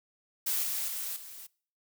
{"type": "noise with level steps", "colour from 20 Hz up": "blue", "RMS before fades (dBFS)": [-30, -33, -36, -46], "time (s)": [0.46, 1.47], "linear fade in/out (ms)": 10, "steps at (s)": [0.63, 0.88, 1.16], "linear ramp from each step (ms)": 5, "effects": ["noise-tail reverb RT60 0.5 s tail -24 dB re dry"]}